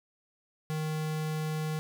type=tone; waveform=square; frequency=155.56 Hz; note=D#3; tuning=in tune; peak=-31 dBFS; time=0.7-1.79 s; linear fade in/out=0 ms; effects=none